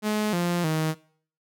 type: tone with pitch steps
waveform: sawtooth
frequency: 212.4 / 174.3 / 157.6 Hz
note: G#3 / F3 / D#3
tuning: +39 / -3 / +23 cents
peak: -19 dBFS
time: 0.02-0.95 s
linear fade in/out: 50 ms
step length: 310 ms
effects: noise-tail reverb RT60 0.5 s tail -20 dB re dry